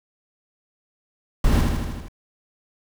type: noise with echo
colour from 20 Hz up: brown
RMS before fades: -17 dBFS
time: 1.44-1.61 s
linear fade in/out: 2 ms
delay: 79 ms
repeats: 6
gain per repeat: -3 dB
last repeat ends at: 2.084 s
effects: none